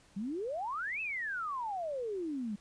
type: exponential two-way sweep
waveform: sine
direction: up then down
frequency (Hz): 185 to 2666 to 196.8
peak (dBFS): -34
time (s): 0.16-2.56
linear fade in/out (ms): 10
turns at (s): 1.01
effects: pink hiss -63 dBFS RMS until 2.6 s + resampled to 22050 Hz